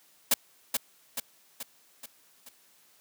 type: noise with echo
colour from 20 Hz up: white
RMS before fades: -22 dBFS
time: 0.31-0.34 s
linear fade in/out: 5 ms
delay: 430 ms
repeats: 5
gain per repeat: -5 dB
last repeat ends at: 2.49 s
effects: white hiss -62 dBFS RMS until 3 s + high-pass 150 Hz 12 dB/octave